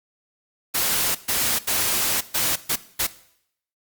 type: noise bursts at uneven times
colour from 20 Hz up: white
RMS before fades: -22 dBFS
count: 6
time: 0.74-1.15 / 1.28-1.59 / 1.67-2.21 / 2.34-2.56 / 2.69-2.76 / 2.99-3.07 s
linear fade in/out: 10 ms
effects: noise-tail reverb RT60 0.7 s tail -17 dB re dry + Opus 48 kbps